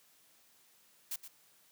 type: noise with echo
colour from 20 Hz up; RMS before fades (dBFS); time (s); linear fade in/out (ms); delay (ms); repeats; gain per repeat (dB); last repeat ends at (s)
blue; -38; 1.11-1.16; 5; 120; 1; -11; 1.28
effects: white hiss -66 dBFS RMS until 1.71 s + high-pass 100 Hz 12 dB/octave